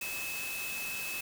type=tone in noise; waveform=sine; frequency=2595 Hz; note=E7; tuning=28 cents flat; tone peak=-37 dBFS; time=0.01-1.21 s; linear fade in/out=5 ms; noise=white; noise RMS=-40 dBFS; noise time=0.01-1.21 s; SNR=0 dB; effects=none